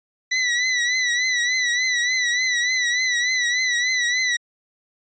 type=tone with vibrato; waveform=sawtooth; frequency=1975.5 Hz; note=B6; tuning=in tune; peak=-15 dBFS; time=0.31-4.37 s; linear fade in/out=10 ms; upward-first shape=triangle; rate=3.4 Hz; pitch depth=74 cents each way; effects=resampled to 16000 Hz